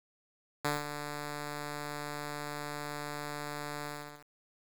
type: tone with ADSR envelope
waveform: 5% pulse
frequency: 147 Hz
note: D3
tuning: 2 cents sharp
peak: -17 dBFS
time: 0.64-4.26 s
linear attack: 12 ms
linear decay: 180 ms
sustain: -9 dB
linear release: 400 ms
effects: 8-bit